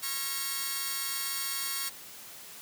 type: tone cluster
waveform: 5% pulse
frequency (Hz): 1092 / 1372 / 1648 / 1894 / 4542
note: C#6 / F6 / G#6 / A#6 / C#8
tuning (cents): -26 / -31 / -14 / +27 / +41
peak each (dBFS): -25 / -29 / -31 / -28 / -29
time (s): 0.02-1.9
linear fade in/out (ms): 20
effects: white hiss -47 dBFS RMS until 2.61 s + high-pass 100 Hz 12 dB/octave